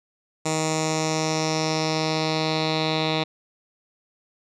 10% pulse tone with low-pass filter sweep, 157.6 Hz, D#3, 23 cents sharp, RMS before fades -24 dBFS, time 0.45-3.24 s, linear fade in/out 10 ms, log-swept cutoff 7400 to 3700 Hz, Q 3.9, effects none

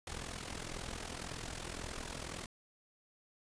pink noise with amplitude modulation, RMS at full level -40 dBFS, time 0.07-2.46 s, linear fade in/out 2 ms, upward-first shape sine, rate 41.9 Hz, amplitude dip 75%, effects resampled to 22050 Hz

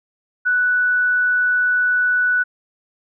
sine tone, 1482 Hz, F#6, 2 cents sharp, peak -14 dBFS, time 0.45-2.44 s, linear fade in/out 20 ms, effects none

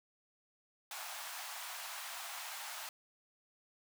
pink high-pass noise, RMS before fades -45 dBFS, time 0.91-2.89 s, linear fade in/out 2 ms, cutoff 690 Hz, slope 48 dB/octave, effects none

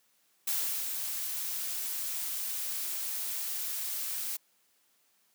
blue noise with ADSR envelope, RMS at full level -30 dBFS, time 0.47-4.37 s, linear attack 6 ms, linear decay 380 ms, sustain -5 dB, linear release 10 ms, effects white hiss -70 dBFS RMS until 5.34 s + high-pass 150 Hz 12 dB/octave

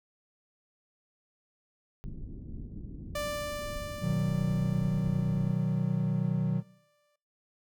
pink low-pass noise, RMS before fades -41 dBFS, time 2.04-5.51 s, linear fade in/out 0 ms, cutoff 280 Hz, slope 24 dB/octave
sawtooth tone with exponential decay, 589 Hz, D5, 5 cents sharp, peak -27 dBFS, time 3.15-7.16 s, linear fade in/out 5 ms, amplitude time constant 870 ms
triangle chord, B major, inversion none, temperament equal, 123.47 / 155.56 / 185 Hz, B2 / D#3 / F#3, 0 / 0 / 0 cents, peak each -30 / -28 / -28 dBFS, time 4.01-6.63 s, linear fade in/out 50 ms
effects noise-tail reverb RT60 0.6 s tail -22 dB re dry

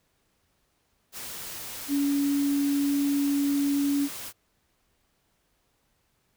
sine tone in noise, 282.9 Hz, C#4, 35 cents sharp, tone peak -22 dBFS, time 1.88-4.09 s, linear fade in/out 50 ms, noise white, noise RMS -38 dBFS, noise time 1.12-4.33 s, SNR +13 dB, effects pink hiss -71 dBFS RMS until 6.36 s

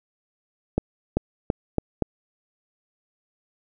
accelerating click train, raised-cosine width 2 ms, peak -7 dBFS, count 5, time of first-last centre 0.78-2.023 s, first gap 390 ms, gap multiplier 0.85, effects none

